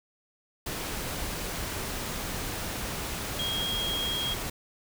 sine tone in noise, 3261 Hz, G#7, 32 cents flat, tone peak -29 dBFS, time 3.39-4.34 s, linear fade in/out 5 ms, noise pink, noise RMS -34 dBFS, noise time 0.66-4.5 s, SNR +2 dB, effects none

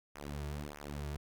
sawtooth tone with flanger, 73 Hz, D2, 10 cents flat, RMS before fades -42 dBFS, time 0.15-1.17 s, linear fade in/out 5 ms, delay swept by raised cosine 0.23 to 3.93 ms, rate 1.6 Hz, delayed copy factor -0.95, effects none

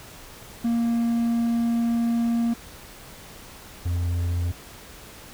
triangle tone pair in turn, 233.3 / 86.89 Hz, A#3 / F2, +2 / -8 cents, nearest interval octave + perfect fourth, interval 1710 cents, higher first, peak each -18 / -20 dBFS, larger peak first, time 0.64-2.54 / 3.85-4.52 s, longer first, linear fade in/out 10 ms, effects pink hiss -44 dBFS RMS until 5.33 s

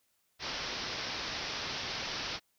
white low-pass noise, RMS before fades -38 dBFS, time 0.39-2.4 s, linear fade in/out 50 ms, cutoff 5700 Hz, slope 96 dB/octave, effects white hiss -75 dBFS RMS until 2.58 s

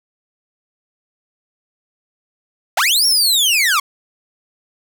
sawtooth linear two-way sweep, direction up then down, 584 to 5600 to 1057 Hz, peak -9 dBFS, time 2.77-3.8 s, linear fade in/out 5 ms, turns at 3.06 s, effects none

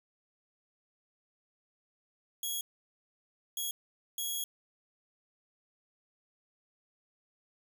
10% pulse tone bursts at uneven times, 3322 Hz, G#7, in tune, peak -25 dBFS, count 3, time 2.43-2.61 / 3.57-3.71 / 4.18-4.44 s, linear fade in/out 2 ms, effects none

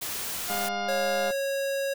white noise, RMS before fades -33 dBFS, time 0.01-0.69 s, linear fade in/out 10 ms
harmonic tone, 707 Hz, F5, 21 cents sharp, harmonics 1 / 2 / 3 / 4 / 5 / 6 / 7 / 8, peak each -30 / -36 / -40 / -42 / -44 / -46 / -47 / -48 dBFS, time 0.47-1.33 s, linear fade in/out 50 ms
click train, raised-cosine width 1 ms, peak -25 dBFS, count 164, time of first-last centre 0.5-1.307 s, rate 202 Hz
square tone, 550 Hz, C#5, 14 cents flat, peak -27 dBFS, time 0.88-1.94 s, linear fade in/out 10 ms
effects none

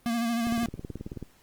square tone with vibrato, 233.1 Hz, A#3, in tune, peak -26 dBFS, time 0.06-0.66 s, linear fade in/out 0 ms, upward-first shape sine, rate 13 Hz, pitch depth 39 cents each way
click train, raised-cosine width 3 ms, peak -23 dBFS, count 15, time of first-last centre 0.47-1.227 s, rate 18.5 Hz
effects pink hiss -61 dBFS RMS until 1.42 s + Opus 24 kbps

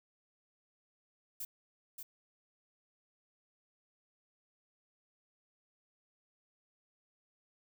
violet noise with echo, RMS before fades -41 dBFS, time 1.4-1.45 s, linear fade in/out 5 ms, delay 580 ms, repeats 1, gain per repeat -5 dB, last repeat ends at 2.03 s, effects none

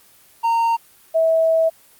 triangle / sine tone pair in turn, 921 / 649.5 Hz, A#5 / E5, -21 / -26 cents, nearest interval tritone, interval 605 cents, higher first, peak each -13 dBFS, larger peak neither, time 0.43-0.77 / 1.14-1.7 s, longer second, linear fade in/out 20 ms, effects white hiss -51 dBFS RMS until 1.99 s + Opus 24 kbps

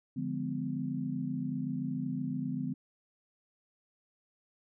sine chord, D diminished seventh, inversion none, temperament equal with one note detuned, 146.83 / 174.61 / 207.7 / 253.4 Hz, D3 / F3 / Ab3 / Cb4, 0 / 0 / 0 / +45 cents, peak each -38 / -39 / -40 / -35 dBFS, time 0.16-2.74 s, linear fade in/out 10 ms, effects none

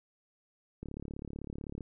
click train, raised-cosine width 3 ms, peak -28 dBFS, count 36, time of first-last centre 0.83-1.808 s, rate 35.8 Hz, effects none

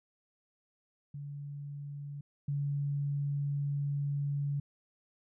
sine tone pair in turn, 143.3 / 142.54 Hz, D3 / C#3, -42 / +49 cents, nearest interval unison, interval 9 cents, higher first, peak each -39 / -30 dBFS, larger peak second, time 1.14-2.21 / 2.48-4.6 s, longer second, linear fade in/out 5 ms, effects none

